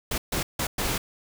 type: noise bursts at uneven times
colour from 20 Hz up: pink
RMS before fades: -27 dBFS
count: 4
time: 0.11-0.18 / 0.32-0.43 / 0.59-0.67 / 0.78-0.98 s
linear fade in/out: 5 ms
effects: none